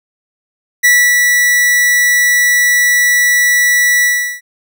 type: tone with ADSR envelope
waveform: 45% pulse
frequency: 1950 Hz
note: B6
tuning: 23 cents flat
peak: -5 dBFS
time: 0.83-4.41 s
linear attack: 19 ms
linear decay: 280 ms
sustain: -3 dB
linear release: 370 ms
effects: none